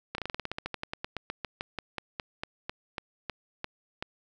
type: slowing click train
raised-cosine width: 0.3 ms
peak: -17 dBFS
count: 28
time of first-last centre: 0.15-4.025 s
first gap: 32 ms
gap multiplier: 1.1
effects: none